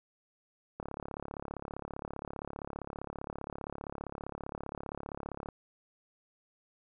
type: click train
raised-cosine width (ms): 1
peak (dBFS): -25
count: 166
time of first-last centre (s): 0.8-5.487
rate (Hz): 35.2
effects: none